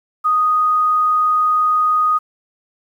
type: tone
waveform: sine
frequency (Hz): 1243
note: D#6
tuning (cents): -2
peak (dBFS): -12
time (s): 0.24-2.19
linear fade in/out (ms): 20
effects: 8-bit